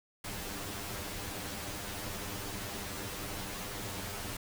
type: noise with comb filter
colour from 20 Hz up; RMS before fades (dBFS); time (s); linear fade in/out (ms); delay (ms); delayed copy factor
pink; -40; 0.24-4.37; 5; 10; +0.9
effects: none